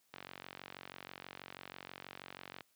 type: click train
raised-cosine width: 0.3 ms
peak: -29 dBFS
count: 115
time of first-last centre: 0.14-2.608 s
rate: 46.2 Hz
effects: white hiss -74 dBFS RMS until 2.75 s + high-pass 100 Hz 12 dB/octave